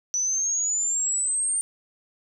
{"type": "exponential sweep", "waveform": "sine", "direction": "up", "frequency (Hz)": [5920, 8870], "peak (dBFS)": -22, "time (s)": [0.14, 1.61], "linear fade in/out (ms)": 0, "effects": []}